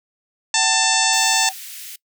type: tone with pitch glide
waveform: sine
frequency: 761 to 765.9 Hz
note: F#5 to G5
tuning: +48 to -40 cents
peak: -24 dBFS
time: 0.54-1.53 s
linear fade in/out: 50 ms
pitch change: +12 cents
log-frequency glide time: 0.9-1.16 s
type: harmonic tone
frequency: 890 Hz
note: A5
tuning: 20 cents sharp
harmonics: 1 / 2 / 3 / 4 / 5 / 6 / 7 / 8 / 9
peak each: -24 / -24 / -24 / -24 / -24 / -24 / -24 / -24 / -24 dBFS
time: 0.54-1.49 s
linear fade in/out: 2 ms
type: high-pass noise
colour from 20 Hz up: white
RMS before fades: -35 dBFS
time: 1.13-1.96 s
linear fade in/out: 5 ms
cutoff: 1900 Hz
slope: 24 dB/octave
effects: noise-tail reverb RT60 0.1 s tail -23 dB re dry